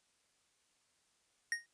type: tone with exponential decay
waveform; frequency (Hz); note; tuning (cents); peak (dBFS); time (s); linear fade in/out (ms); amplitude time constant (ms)
square; 1864.7; A#6; 0; -30; 1.52-1.66; 1; 30
effects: white hiss -75 dBFS RMS until 1.73 s + resampled to 22050 Hz